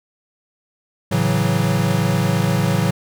square chord, F# minor seventh, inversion first, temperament equal, 110 / 138.59 / 164.81 / 185 Hz, A2 / C#3 / E3 / F#3, 0 / 0 / 0 / 0 cents, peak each -22 dBFS, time 1.11-2.91 s, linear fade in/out 10 ms, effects none

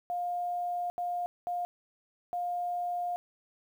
sine tone bursts at uneven times, 707 Hz, F5, 21 cents sharp, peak -30 dBFS, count 4, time 0.1-0.9 / 0.98-1.26 / 1.47-1.65 / 2.33-3.16 s, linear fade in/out 0 ms, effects 10-bit

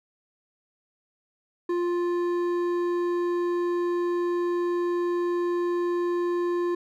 triangle tone with hard clipping, 349.7 Hz, F4, 2 cents sharp, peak -25 dBFS, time 1.69-6.75 s, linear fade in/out 5 ms, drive 12 dB, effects none

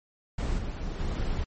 brown noise with level steps, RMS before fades -28 / -33 / -29 dBFS, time 0.38-1.44 s, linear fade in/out 5 ms, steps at 0.58 / 0.99 s, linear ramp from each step 5 ms, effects MP3 32 kbps

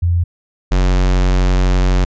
sine / square tone pair in turn, 86.5 / 45.93 Hz, F2 / F#1, -16 / -12 cents, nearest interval major seventh, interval 1096 cents, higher first, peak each -11 dBFS, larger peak neither, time 0.02-0.24 / 0.71-2.05 s, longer second, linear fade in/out 10 ms, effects resampled to 16000 Hz

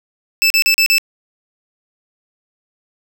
25% pulse tone bursts, 2637 Hz, E7, in tune, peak -6 dBFS, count 5, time 0.42-0.982 s, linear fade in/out 0 ms, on 82 ms, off 38 ms, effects none

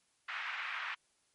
white band-pass noise, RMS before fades -40 dBFS, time 0.28-0.95 s, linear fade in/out 10 ms, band 1100 to 2400 Hz, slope 24 dB/octave, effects white hiss -74 dBFS RMS until 1.34 s + MP3 48 kbps

